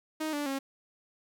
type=tone with pitch steps; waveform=sawtooth; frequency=312.3 / 291.4 / 271.9 Hz; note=D#4 / D4 / C#4; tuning=+7 / -13 / -33 cents; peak=-27 dBFS; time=0.2-0.59 s; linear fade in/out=10 ms; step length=130 ms; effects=none